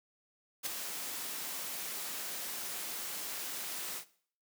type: noise with ADSR envelope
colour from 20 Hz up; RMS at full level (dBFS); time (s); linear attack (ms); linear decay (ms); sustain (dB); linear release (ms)
white; -33; 0.63-4.05; 34; 5; -7; 84
effects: noise-tail reverb RT60 0.5 s tail -17 dB re dry + high-pass 200 Hz 12 dB/octave

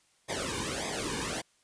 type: noise with flanger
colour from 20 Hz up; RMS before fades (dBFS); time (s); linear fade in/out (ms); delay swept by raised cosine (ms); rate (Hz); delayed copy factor
pink; -34; 0.28-1.42; 20; 0.7 to 1.54; 1.7; -0.95
effects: white hiss -68 dBFS RMS until 1.63 s + resampled to 22050 Hz

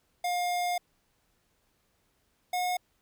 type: tone pair in turn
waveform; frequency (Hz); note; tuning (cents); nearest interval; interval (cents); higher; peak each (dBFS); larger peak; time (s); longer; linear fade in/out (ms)
square; 710 / 722.8; F5 / F#5; +28 / -41; unison; 31; second; -28; neither; 0.24-0.78 / 2.53-2.77; first; 5
effects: pink hiss -72 dBFS RMS until 3.01 s

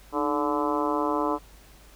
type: harmonic tone with a mistuned harmonic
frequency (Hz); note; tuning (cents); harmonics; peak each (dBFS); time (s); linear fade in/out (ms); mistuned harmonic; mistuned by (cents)
145; D3; -22; 2 / 3 / 4 / 5 / 6 / 7 / 8 / 9; -28 / -31 / -32 / -34 / -33 / -29 / -35 / -36; 0.12-1.39; 50; 2; +86
effects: added 50 Hz sine -51 dBFS peak until 1.95 s + pink hiss -54 dBFS RMS until 1.95 s

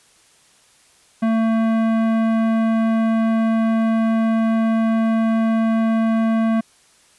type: tone with tanh clipping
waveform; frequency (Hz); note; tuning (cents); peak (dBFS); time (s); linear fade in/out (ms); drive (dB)
sine; 224.4; A3; +34; -17; 1.22-6.61; 10; 16
effects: white hiss -54 dBFS RMS until 7.18 s + resampled to 24000 Hz

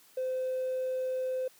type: tone with hard clipping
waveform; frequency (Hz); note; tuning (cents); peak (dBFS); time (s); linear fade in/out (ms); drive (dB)
sine; 515; C5; -28; -30; 0.17-1.48; 5; 1
effects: white hiss -60 dBFS RMS until 1.59 s + high-pass 150 Hz 12 dB/octave

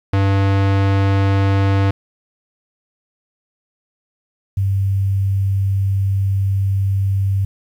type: tone pair in turn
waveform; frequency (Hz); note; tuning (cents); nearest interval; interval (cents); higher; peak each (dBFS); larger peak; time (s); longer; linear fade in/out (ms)
square / sine; 98 / 97.64; G2 / G2; 0 / -6; unison; 6; first; -13 / -14; first; 0.13-1.91 / 4.57-7.45; second; 5
effects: low-pass 3000 Hz 12 dB/octave + 8-bit

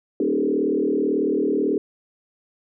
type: tone with frequency modulation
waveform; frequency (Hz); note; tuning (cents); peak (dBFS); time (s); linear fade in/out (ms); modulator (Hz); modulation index
sine; 349.2; F4; 0; -18; 0.2-1.78; 2; 38.2; 2.6
effects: none

